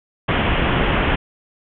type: low-pass noise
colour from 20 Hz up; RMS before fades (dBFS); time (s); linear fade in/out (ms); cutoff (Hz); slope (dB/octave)
pink; -18; 0.28-1.16; 10; 3300; 96
effects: none